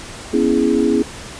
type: chord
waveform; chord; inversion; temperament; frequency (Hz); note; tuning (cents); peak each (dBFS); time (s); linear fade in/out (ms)
sine; C# minor seventh; third; equal with one note detuned; 243.3 / 277.2 / 329.6 / 415.3; B3 / C#4 / E4 / G#4; -26 / 0 / 0 / 0; -18; 0.33-1.03; 10
effects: pink hiss -33 dBFS RMS until 1.39 s + resampled to 22050 Hz